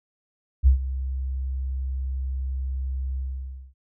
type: tone with ADSR envelope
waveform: sine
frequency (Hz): 65.7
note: C2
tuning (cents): +8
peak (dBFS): -10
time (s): 0.63-3.74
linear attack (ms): 38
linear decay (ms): 110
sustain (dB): -15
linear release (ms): 570
effects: none